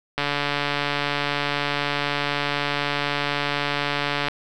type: click train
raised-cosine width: 0.3 ms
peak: -7 dBFS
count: 592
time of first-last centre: 0.18-4.284 s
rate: 144 Hz
effects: none